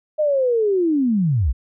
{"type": "linear sweep", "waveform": "sine", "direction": "down", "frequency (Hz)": [622.3, 50.3], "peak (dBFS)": -15, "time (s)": [0.18, 1.53], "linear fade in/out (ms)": 20, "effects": []}